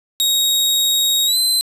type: tone with pitch glide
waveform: sawtooth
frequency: 3772 to 4066 Hz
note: A#7 to B7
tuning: +20 to +50 cents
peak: -11 dBFS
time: 0.2-1.61 s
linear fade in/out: 0 ms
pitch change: +130 cents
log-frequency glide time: 1.26-1.37 s
effects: resampled to 32000 Hz + 7-bit